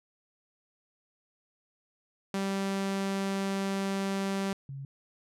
sawtooth / sine tone pair in turn, 195.3 / 137.18 Hz, G3 / C#3, -6 / -18 cents, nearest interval tritone, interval 612 cents, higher first, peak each -25 / -37 dBFS, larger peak first, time 2.34-4.53 / 4.69-4.85 s, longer first, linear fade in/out 2 ms, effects low-pass 10000 Hz 12 dB/octave

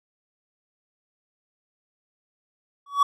triangle tone with exponential growth, 1132 Hz, C#6, 36 cents sharp, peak -10 dBFS, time 2.86-3.03 s, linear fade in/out 5 ms, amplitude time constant 36 ms, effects none

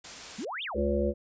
white noise, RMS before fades -42 dBFS, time 0.04-0.45 s, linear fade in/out 5 ms
sine exponential two-way sweep, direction up then down, 185 to 3695 to 274.4 Hz, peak -33 dBFS, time 0.38-0.79 s, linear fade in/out 10 ms, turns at 0.63 s
harmonic tone, 71 Hz, C#2, 42 cents sharp, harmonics 1 / 3 / 5 / 7 / 8, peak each -31 / -31 / -31 / -31 / -31 dBFS, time 0.74-1.14 s, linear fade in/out 50 ms
effects resampled to 16000 Hz

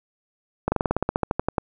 slowing click train, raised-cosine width 1 ms, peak -7 dBFS, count 15, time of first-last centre 0.68-1.582 s, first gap 40 ms, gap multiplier 1.07, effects none

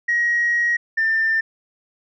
sine tone pair in turn, 1894 / 1791.2 Hz, A#6 / A6, +27 / +30 cents, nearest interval minor second, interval 97 cents, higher first, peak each -15 dBFS, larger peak neither, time 0.08-0.77 / 0.97-1.41 s, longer first, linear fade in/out 10 ms, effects tanh soft clip ceiling -12 dBFS

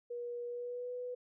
sine tone with pitch glide, 480.6 to 494.7 Hz, B4 to B4, -47 to +3 cents, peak -38 dBFS, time 0.1-1.15 s, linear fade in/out 10 ms, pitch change +50 cents, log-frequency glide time 0.46-0.92 s, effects none

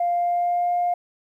sine tone with pitch glide, 698.5 to 706.2 Hz, F5 to F5, 0 to +19 cents, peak -18 dBFS, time 0-0.94 s, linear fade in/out 5 ms, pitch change +19 cents, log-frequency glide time 0.12-0.74 s, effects tanh soft clip ceiling -15 dBFS + 10-bit

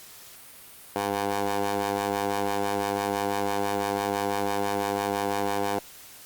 15% pulse ring-modulated tone, 101 Hz, G#2, 48 cents flat, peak -16 dBFS, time 0.96-5.79 s, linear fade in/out 0 ms, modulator 603 Hz, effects white hiss -47 dBFS RMS until 6.25 s + Opus 48 kbps

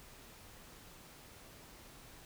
silence, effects pink hiss -56 dBFS RMS until 2.25 s

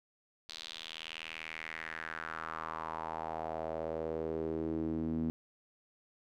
sawtooth tone with band-pass filter sweep, 80.4 Hz, E2, 43 cents flat, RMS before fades -39 dBFS, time 0.49-5.3 s, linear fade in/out 0 ms, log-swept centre 4200 to 240 Hz, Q 3.7, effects none

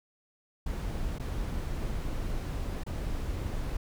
brown noise with dropouts, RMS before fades -33 dBFS, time 0.66-3.77 s, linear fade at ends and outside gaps 5 ms, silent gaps 1.185-1.197 / 2.836-2.864 s, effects none

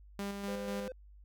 sawtooth tone with tremolo, 200 Hz, G3, 35 cents sharp, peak -32 dBFS, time 0.19-0.88 s, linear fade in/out 0 ms, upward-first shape square, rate 4.1 Hz, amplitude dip 35%
triangle tone, 513 Hz, C5, 34 cents flat, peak -38 dBFS, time 0.48-0.92 s, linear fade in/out 2 ms
effects added 50 Hz sine -53 dBFS peak until 1.24 s

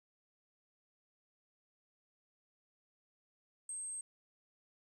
sine tone, 8372 Hz, C9, in tune, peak -40 dBFS, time 3.69-4.01 s, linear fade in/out 2 ms, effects 12-bit

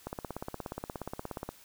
click train, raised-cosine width 1 ms, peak -22 dBFS, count 25, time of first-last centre 0.07-1.49 s, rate 16.9 Hz, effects white hiss -57 dBFS RMS until 1.64 s

